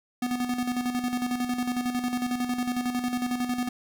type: tone with tremolo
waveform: square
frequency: 246.9 Hz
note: B3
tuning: in tune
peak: -25 dBFS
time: 0.22-3.69 s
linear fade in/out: 5 ms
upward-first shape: square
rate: 11 Hz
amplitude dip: 55%
effects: none